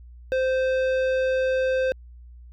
sine tone with tanh clipping, 520 Hz, C5, 11 cents flat, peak -22 dBFS, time 0.32-1.92 s, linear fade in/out 0 ms, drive 13 dB, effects added 60 Hz sine -42 dBFS peak until 2.52 s

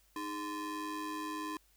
square ring-modulated tone, 359.8 Hz, F#4, 48 cents flat, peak -35 dBFS, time 0.16-1.57 s, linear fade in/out 2 ms, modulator 669 Hz, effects added 50 Hz sine -69 dBFS peak until 1.76 s + white hiss -69 dBFS RMS until 1.76 s

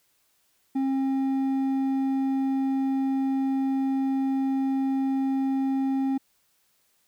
sine tone with hard clipping, 268.5 Hz, C4, 45 cents sharp, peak -24 dBFS, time 0.75-6.18 s, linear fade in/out 10 ms, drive 5 dB, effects white hiss -68 dBFS RMS until 7.07 s

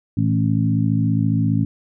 harmonic tone with a mistuned harmonic, 54.8 Hz, A1, 6 cents flat, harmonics 2 / 3 / 4 / 5, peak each -19 / -21 / -22 / -23 dBFS, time 0.17-1.65 s, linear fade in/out 5 ms, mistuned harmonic 2, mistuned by +44 cents, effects none

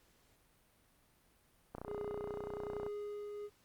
click train, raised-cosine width 1 ms, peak -29 dBFS, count 35, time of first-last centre 1.75-2.865 s, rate 30.5 Hz
triangle tone with tremolo, 413.9 Hz, G#4, 6 cents flat, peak -37 dBFS, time 1.85-3.5 s, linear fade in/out 50 ms, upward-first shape triangle, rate 1.2 Hz, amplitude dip 35%
effects pink hiss -70 dBFS RMS until 3.64 s + Opus 48 kbps

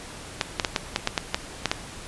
clicks, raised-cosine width 0.2 ms, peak -4 dBFS, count 10, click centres 0.412 / 0.598 / 0.648 / 0.762 / 0.961 / 1.074 / 1.178 / 1.345 / 1.657 / 1.715 s, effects pink hiss -40 dBFS RMS until 2.07 s + resampled to 24000 Hz

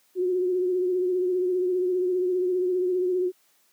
sine tone with vibrato, 364.2 Hz, F#4, 27 cents flat, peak -21 dBFS, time 0.15-3.32 s, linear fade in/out 50 ms, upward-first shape triangle, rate 15 Hz, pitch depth 49 cents each way, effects white hiss -64 dBFS RMS until 3.72 s + high-pass 200 Hz 12 dB/octave

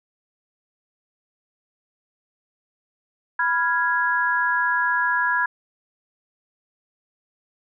sine chord, F diminished, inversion second, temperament equal, 987.8 / 1396.9 / 1661.2 Hz, Cb6 / F6 / Ab6, 0 / 0 / 0 cents, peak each -23 / -26 / -21 dBFS, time 3.39-5.46 s, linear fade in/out 5 ms, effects none

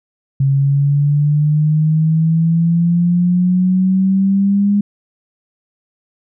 sine exponential sweep, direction up, 136 to 204.5 Hz, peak -10 dBFS, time 0.4-4.81 s, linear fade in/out 5 ms, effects none

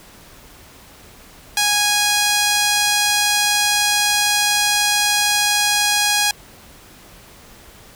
sawtooth tone with band-pass filter, 827 Hz, G#5, 8 cents flat, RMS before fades -17 dBFS, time 1.57-6.31 s, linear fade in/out 2 ms, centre 6100 Hz, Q 0.64, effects pink hiss -44 dBFS RMS until 7.95 s

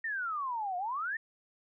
sine exponential two-way sweep, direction down then up, 1864.7 to 700 to 1864.7 Hz, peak -32 dBFS, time 0.04-1.17 s, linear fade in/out 5 ms, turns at 0.77 s, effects none

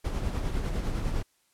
brown noise with tremolo, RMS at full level -28 dBFS, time 0.04-1.23 s, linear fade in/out 10 ms, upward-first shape sine, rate 9.9 Hz, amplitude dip 40%, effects white hiss -69 dBFS RMS until 1.53 s + low-pass 12000 Hz 12 dB/octave

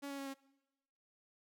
sawtooth tone with pitch steps, 281.4 / 278.2 / 275 / 271.8 Hz, C#4 / C#4 / C#4 / C#4, +26 / +6 / -14 / -34 cents, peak -38 dBFS, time 0.02-0.344 s, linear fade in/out 20 ms, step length 81 ms, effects noise-tail reverb RT60 1.0 s tail -22 dB re dry

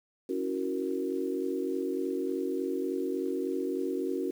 sine chord, F# dominant seventh, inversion second, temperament equal with one note detuned, 277.2 / 326.6 / 370 / 466.2 Hz, C#4 / E4 / F#4 / A#4, 0 / -16 / 0 / 0 cents, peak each -34 / -37 / -32 / -37 dBFS, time 0.29-4.31 s, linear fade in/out 5 ms, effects 9-bit

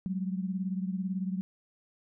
sine beating tone pair, 185 / 203 Hz, F#3 / G#3, 0 / -39 cents, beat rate 18 Hz, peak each -31 / -36 dBFS, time 0.06-1.41 s, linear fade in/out 0 ms, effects none

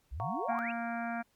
sine exponential sweep, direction up, 54.8 to 2960 Hz, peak -36 dBFS, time 0.11-0.72 s, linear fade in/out 20 ms
sine chord, Gb major seventh, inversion third, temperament just, 693.7 / 740 / 925 / 1110 Hz, F5 / Gb5 / Bb5 / Db6, -12 / 0 / -14 / +2 cents, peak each -39 dBFS, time 0.2-0.59 s, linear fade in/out 0 ms
harmonic tone, 233.1 Hz, A#3, in tune, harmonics 1 / 3 / 4 / 5 / 6 / 7 / 8 / 9 / 10, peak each -37 / -37 / -47 / -50 / -42 / -44 / -52 / -57 / -48 dBFS, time 0.48-1.23 s, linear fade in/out 20 ms
effects pink hiss -72 dBFS RMS until 1.35 s + MP3 96 kbps

